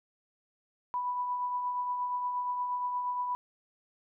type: tone with tremolo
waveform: sine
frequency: 987.8 Hz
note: B5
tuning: in tune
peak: -28 dBFS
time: 0.94-3.35 s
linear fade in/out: 0 ms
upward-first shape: triangle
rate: 8.5 Hz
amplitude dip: 40%
effects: none